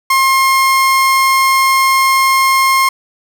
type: tone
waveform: 30% pulse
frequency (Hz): 1067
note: C6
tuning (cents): +34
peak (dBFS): -6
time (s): 0.1-2.89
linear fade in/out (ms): 5
effects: none